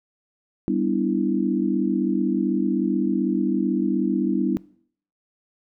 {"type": "chord", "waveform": "sine", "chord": "E minor seventh", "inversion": "first", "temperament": "equal", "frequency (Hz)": [196, 246.9, 293.7, 329.6], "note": ["G3", "B3", "D4", "E4"], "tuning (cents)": [0, 0, 0, 0], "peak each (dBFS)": -25, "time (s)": [0.68, 4.57], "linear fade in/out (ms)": 0, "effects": ["noise-tail reverb RT60 0.6 s tail -22 dB re dry"]}